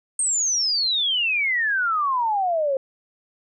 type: exponential sweep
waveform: sine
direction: down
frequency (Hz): 8600 to 523.3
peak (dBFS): -19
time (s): 0.19-2.77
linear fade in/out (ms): 2
effects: none